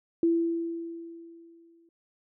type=tone with exponential decay; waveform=sine; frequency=334.5 Hz; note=E4; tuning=25 cents sharp; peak=-19 dBFS; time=0.23-1.89 s; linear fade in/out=2 ms; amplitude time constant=360 ms; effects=none